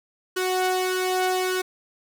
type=tone pair together; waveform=sawtooth; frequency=370 / 738.3 Hz; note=F#4 / F#5; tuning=0 / -4 cents; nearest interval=octave; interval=1196 cents; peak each=-19 / -24 dBFS; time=0.36-1.62 s; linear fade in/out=10 ms; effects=none